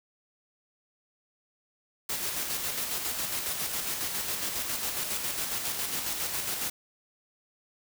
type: noise with tremolo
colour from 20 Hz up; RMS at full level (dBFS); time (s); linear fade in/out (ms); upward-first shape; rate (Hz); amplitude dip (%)
white; -31; 2.09-6.7; 5; square; 7.3; 35
effects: none